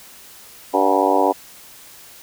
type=harmonic tone with a mistuned harmonic; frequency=96.7 Hz; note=G2; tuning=23 cents flat; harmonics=3 / 4 / 5 / 6 / 7 / 8 / 9 / 10; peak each=-22 / -22 / -22 / -22 / -22 / -22 / -22 / -22 dBFS; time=0.73-1.33 s; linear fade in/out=20 ms; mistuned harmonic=7; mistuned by=+61 cents; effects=white hiss -43 dBFS RMS until 2.22 s